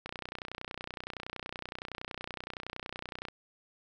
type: click train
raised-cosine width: 0.3 ms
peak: -22 dBFS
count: 100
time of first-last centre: 0.06-3.285 s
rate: 30.7 Hz
effects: none